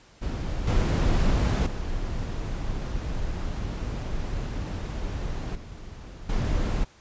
brown noise with level steps, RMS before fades -29 / -21 / -30 / -40 / -25 dBFS, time 0.21-6.85 s, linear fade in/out 20 ms, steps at 0.67 / 1.66 / 5.55 / 6.29 s, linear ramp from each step 5 ms, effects pink hiss -55 dBFS RMS until 7 s + resampled to 16000 Hz

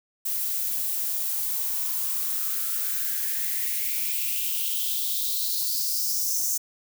violet noise with high-pass filter sweep, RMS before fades -27 dBFS, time 0.25-6.58 s, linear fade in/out 10 ms, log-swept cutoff 500 to 6400 Hz, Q 5, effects none

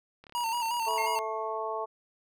click train, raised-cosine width 0.3 ms, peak -34 dBFS, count 31, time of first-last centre 0.24-1.076 s, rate 35.9 Hz
square tone with vibrato, 932.3 Hz, A#5, in tune, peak -29 dBFS, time 0.35-1.19 s, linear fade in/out 0 ms, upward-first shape square, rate 5.6 Hz, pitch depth 50 cents each way
harmonic tone, 220 Hz, A3, in tune, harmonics 2 / 3 / 4 / 5, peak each -36 / -36 / -36 / -36 dBFS, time 0.86-1.86 s, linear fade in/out 20 ms
triangle tone with exponential decay, 2138 Hz, C7, 37 cents sharp, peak -30 dBFS, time 0.98-1.58 s, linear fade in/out 1 ms, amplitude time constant 130 ms
effects none

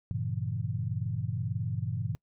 sine chord, G diminished seventh, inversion none, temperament equal, 98 / 116.54 / 138.59 / 164.81 Hz, G2 / Bb2 / Db3 / Fb3, 0 / 0 / 0 / 0 cents, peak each -35 / -33 / -37 / -38 dBFS, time 0.11-2.15 s, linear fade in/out 0 ms, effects noise-tail reverb RT60 0.1 s tail -25 dB re dry

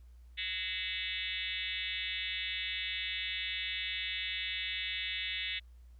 sine tone with frequency modulation, 2800 Hz, F7, 4 cents sharp, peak -34 dBFS, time 0.37-5.6 s, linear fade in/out 20 ms, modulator 189 Hz, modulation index 5, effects added 60 Hz sine -52 dBFS peak until 5.99 s + pink hiss -75 dBFS RMS until 5.99 s

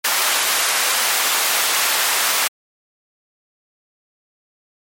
pink high-pass noise, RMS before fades -18 dBFS, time 0.04-2.48 s, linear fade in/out 10 ms, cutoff 950 Hz, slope 12 dB/octave, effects MP3 64 kbps

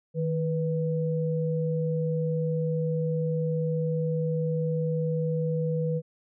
sine tone pair together, 157.46 / 491.6 Hz, D#3 / B4, +21 / -8 cents, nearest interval octave + minor sixth, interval 1971 cents, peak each -26 / -29 dBFS, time 0.14-6.02 s, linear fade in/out 50 ms, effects none

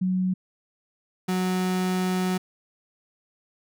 sine / 35% pulse tone pair in turn, 185 / 184.25 Hz, F#3 / F#3, 0 / -7 cents, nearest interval unison, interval 7 cents, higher first, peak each -21 dBFS, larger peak neither, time 0.01-0.34 / 1.28-2.38 s, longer second, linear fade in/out 10 ms, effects none

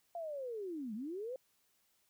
sine linear two-way sweep, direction down then up, 698.5 to 201.7 to 532 Hz, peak -39 dBFS, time 0.15-1.36 s, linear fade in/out 2 ms, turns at 0.94 s, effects white hiss -75 dBFS RMS until 2.09 s

